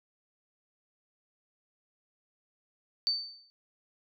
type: tone with exponential decay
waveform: sine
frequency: 4561 Hz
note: C#8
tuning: 49 cents sharp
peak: -23 dBFS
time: 3.07-3.5 s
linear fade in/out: 0 ms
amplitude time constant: 93 ms
effects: none